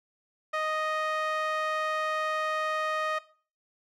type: tone with band-pass filter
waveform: sawtooth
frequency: 622.3 Hz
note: D#5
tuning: in tune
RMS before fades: -30 dBFS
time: 0.53-3.19 s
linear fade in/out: 10 ms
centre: 1400 Hz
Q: 1.3
effects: noise-tail reverb RT60 0.4 s tail -17 dB re dry